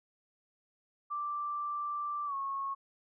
sine tone with pitch glide, 1174.7 to 1096 Hz, D6 to C#6, 0 to -20 cents, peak -33 dBFS, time 1.1-2.75 s, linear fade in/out 20 ms, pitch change -120 cents, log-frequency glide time 2.26-2.34 s, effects none

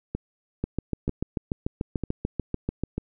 two click trains, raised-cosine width 3 ms, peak -13 / -15 dBFS, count 16 / 4, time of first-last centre 0.64-2.836 / 0.15-2.98 s, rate 6.83 / 1.06 Hz, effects none

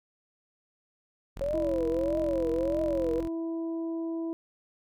sawtooth tone, 43.65 Hz, F1, in tune, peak -34 dBFS, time 1.36-3.28 s, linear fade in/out 10 ms
sine tone with vibrato, 544 Hz, C#5, 33 cents flat, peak -27 dBFS, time 1.41-3.2 s, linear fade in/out 0 ms, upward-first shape triangle, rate 1.6 Hz, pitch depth 260 cents each way
harmonic tone, 329.6 Hz, E4, in tune, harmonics 1 / 2 / 3, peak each -30 / -43 / -50 dBFS, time 1.54-4.33 s, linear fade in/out 0 ms
effects none

